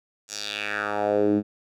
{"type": "tone with band-pass filter sweep", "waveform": "10% pulse", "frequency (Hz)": 103.83, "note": "G#2", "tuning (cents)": 0, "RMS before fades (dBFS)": -25, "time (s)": [0.28, 1.43], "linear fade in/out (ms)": 50, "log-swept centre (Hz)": [6900, 230], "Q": 2.8, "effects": []}